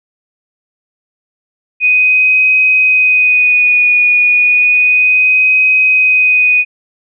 sine tone with vibrato, 2489 Hz, D#7, in tune, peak -6 dBFS, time 1.8-6.65 s, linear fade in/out 50 ms, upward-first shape sine, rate 0.32 Hz, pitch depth 22 cents each way, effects none

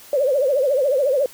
sine tone with vibrato, 546 Hz, C#5, 26 cents flat, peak -15 dBFS, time 0.13-1.26 s, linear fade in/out 2 ms, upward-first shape triangle, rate 14 Hz, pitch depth 180 cents each way, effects white hiss -44 dBFS RMS until 1.33 s

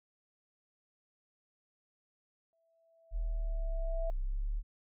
sine tone with exponential growth, 659.3 Hz, E5, in tune, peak -35 dBFS, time 2.53-4.1 s, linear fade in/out 0 ms, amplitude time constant 340 ms
sine linear two-way sweep, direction down then up, 41.2 to 30.87 to 37.89 Hz, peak -31 dBFS, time 3.11-4.63 s, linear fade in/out 50 ms, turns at 4.08 s
effects none

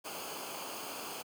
pink noise with comb filter, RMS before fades -42 dBFS, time 0.04-1.23 s, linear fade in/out 20 ms, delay 0.53 ms, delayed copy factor -0.65, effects high-pass 200 Hz 12 dB/octave

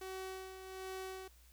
sawtooth tone with tremolo, 377.9 Hz, F#4, 37 cents sharp, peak -38 dBFS, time 0.01-1.28 s, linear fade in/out 5 ms, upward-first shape sine, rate 1.3 Hz, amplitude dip 55%, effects added 60 Hz sine -61 dBFS peak until 1.52 s + white hiss -67 dBFS RMS until 1.52 s

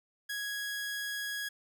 sawtooth tone, 1661.2 Hz, G#6, in tune, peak -31 dBFS, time 0.29-1.49 s, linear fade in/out 10 ms, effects none

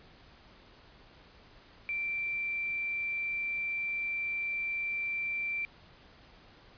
sine tone with quantisation, 2349 Hz, D7, in tune, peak -31 dBFS, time 1.89-5.65 s, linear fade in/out 0 ms, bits 10, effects pink hiss -57 dBFS RMS until 6.77 s + resampled to 11025 Hz

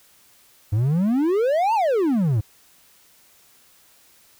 triangle exponential two-way sweep, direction up then down, 98.7 to 940 to 98.7 Hz, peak -15 dBFS, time 0.72-2.41 s, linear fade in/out 10 ms, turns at 1.74 s, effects white hiss -55 dBFS RMS until 4.39 s

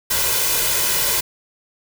white noise with comb filter, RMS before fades -19 dBFS, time 0.1-1.21 s, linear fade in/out 10 ms, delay 2 ms, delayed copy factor +0.65, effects none

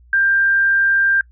sine tone, 1588 Hz, G6, 22 cents sharp, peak -12 dBFS, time 0.13-1.21 s, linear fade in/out 2 ms, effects noise-tail reverb RT60 0.1 s tail -24 dB re dry + added 60 Hz sine -45 dBFS peak until 1.31 s

